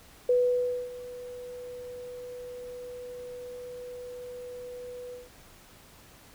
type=tone with ADSR envelope; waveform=sine; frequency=493.9 Hz; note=B4; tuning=in tune; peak=-19 dBFS; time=0.29-5.3 s; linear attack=4 ms; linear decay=600 ms; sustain=-19 dB; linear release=170 ms; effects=pink hiss -54 dBFS RMS until 6.34 s